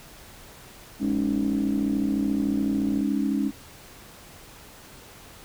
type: chord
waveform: sine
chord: Ab suspended fourth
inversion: none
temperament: equal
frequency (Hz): 207.7 / 277.2 / 311.1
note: Ab3 / Db4 / Eb4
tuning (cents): 0 / 0 / 0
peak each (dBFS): -26 / -25 / -29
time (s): 0.99-3.52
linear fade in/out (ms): 50
type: click train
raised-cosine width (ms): 2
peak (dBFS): -26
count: 115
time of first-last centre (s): 1.03-3.009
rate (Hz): 57.6
effects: pink hiss -47 dBFS RMS until 5.44 s